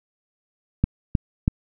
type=clicks; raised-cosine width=5 ms; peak=-5 dBFS; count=3; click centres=0.84 / 1.152 / 1.479 s; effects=none